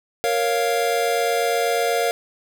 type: chord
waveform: square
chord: Bb minor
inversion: none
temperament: equal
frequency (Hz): 466.2 / 554.4 / 698.5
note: Bb4 / Db5 / F5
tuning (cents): 0 / 0 / 0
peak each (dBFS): -23 / -26 / -23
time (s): 0.24-2.11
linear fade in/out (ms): 0
effects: none